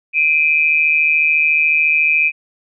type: tone pair together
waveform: sine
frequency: 2381 / 2535 Hz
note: D7 / D#7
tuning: +23 / +32 cents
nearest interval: minor second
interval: 109 cents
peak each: -14 dBFS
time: 0.13-2.32 s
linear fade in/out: 50 ms
effects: none